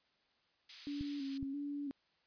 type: high-pass noise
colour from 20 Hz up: white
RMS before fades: -47 dBFS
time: 0.69-1.38 s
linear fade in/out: 5 ms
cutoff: 2600 Hz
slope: 12 dB/octave
type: tone with vibrato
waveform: sine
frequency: 280 Hz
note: C#4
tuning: 18 cents sharp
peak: -38 dBFS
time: 0.87-1.91 s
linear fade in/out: 0 ms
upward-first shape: square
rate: 1.5 Hz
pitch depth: 43 cents each way
type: clicks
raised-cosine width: 5 ms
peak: -32 dBFS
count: 2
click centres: 1.01 / 1.428 s
effects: white hiss -75 dBFS RMS until 2.26 s + resampled to 11025 Hz